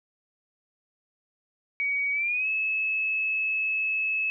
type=tone with pitch glide; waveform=sine; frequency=2257 to 2593 Hz; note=C#7 to E7; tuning=+31 to -29 cents; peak=-24 dBFS; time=1.8-4.3 s; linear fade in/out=0 ms; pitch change=+240 cents; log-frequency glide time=2.12-2.48 s; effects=none